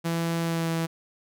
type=tone with pitch glide; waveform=sawtooth; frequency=166.9 to 164.6 Hz; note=E3 to E3; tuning=+22 to -2 cents; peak=-21 dBFS; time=0.04-0.87 s; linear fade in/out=20 ms; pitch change=-24 cents; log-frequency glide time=0.41-0.69 s; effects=none